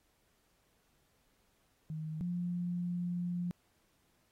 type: tone pair in turn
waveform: sine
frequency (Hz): 156.7 / 175.89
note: D#3 / F3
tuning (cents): +13 / +13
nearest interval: major second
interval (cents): 200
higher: second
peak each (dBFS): -37 / -33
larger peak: second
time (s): 1.9-2.21 / 2.21-3.51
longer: second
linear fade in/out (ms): 0
effects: pink hiss -74 dBFS RMS until 4.31 s + AAC 48 kbps